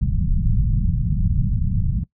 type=low-pass noise; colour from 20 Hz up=pink; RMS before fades=-19 dBFS; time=0.01-2.04 s; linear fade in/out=10 ms; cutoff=190 Hz; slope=48 dB/octave; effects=noise-tail reverb RT60 0.1 s tail -19 dB re dry